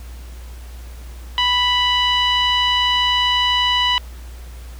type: tone with low-pass filter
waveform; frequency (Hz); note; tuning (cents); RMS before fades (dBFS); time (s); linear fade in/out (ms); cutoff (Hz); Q
sawtooth; 987.8; B5; 0; -17; 1.38-3.98; 0; 3300; 9.3
effects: added 60 Hz sine -32 dBFS peak until 4.79 s + pink hiss -45 dBFS RMS until 4.79 s